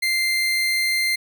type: tone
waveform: 30% pulse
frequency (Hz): 2089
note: C7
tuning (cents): -3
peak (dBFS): -16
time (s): 0.02-1.16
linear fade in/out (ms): 10
effects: none